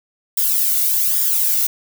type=noise with flanger; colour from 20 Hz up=violet; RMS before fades=-17 dBFS; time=0.37-1.67 s; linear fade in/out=5 ms; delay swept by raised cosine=0.57 to 1.43 ms; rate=1.2 Hz; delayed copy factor=+0.7; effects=none